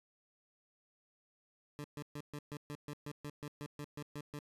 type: tone bursts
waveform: 20% pulse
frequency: 146.83 Hz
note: D3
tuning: in tune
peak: -37 dBFS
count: 15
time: 1.79-4.39 s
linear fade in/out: 0 ms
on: 52 ms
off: 130 ms
effects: resampled to 32000 Hz